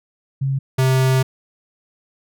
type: tone pair in turn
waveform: sine / square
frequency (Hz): 135.8 / 130.97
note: C#3 / C3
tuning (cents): -35 / +2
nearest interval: minor second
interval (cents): 63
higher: first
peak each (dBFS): -17 / -14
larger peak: second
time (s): 0.41-0.59 / 0.78-1.23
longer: second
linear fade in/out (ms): 10
effects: none